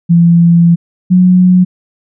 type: tone pair in turn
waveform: sine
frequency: 170 / 182.12 Hz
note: F3 / F#3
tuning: -46 / -27 cents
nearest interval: minor second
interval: 119 cents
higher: second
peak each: -3 dBFS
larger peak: neither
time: 0.09-0.76 / 1.1-1.65 s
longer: first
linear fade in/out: 20 ms
effects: none